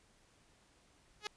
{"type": "tone with exponential growth", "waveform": "5% pulse", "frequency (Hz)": 420, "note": "G#4", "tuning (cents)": 19, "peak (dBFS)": -23, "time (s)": [1.2, 1.27], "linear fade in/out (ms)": 2, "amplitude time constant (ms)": 15, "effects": ["pink hiss -68 dBFS RMS until 1.36 s", "resampled to 22050 Hz"]}